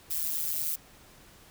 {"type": "noise with amplitude modulation", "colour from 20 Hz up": "violet", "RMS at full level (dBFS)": -27, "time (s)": [0.1, 0.76], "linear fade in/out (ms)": 10, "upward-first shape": "sine", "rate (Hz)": 157, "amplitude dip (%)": 95, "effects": ["pink hiss -55 dBFS RMS until 1.5 s"]}